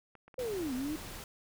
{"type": "clicks", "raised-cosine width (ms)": 0.5, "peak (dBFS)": -39, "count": 3, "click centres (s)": [0.153, 0.28, 0.342]}
{"type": "linear two-way sweep", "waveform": "sine", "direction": "down then up", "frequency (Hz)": [523.3, 244.7, 319.2], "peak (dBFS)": -33, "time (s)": [0.38, 0.96], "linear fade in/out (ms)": 5, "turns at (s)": 0.74}
{"type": "noise", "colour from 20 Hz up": "pink", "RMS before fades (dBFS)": -45, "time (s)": [0.39, 1.24], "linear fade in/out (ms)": 2}
{"effects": []}